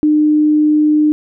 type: tone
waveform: sine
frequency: 302.7 Hz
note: D#4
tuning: 48 cents flat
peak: -8 dBFS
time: 0.03-1.12 s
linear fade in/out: 0 ms
effects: none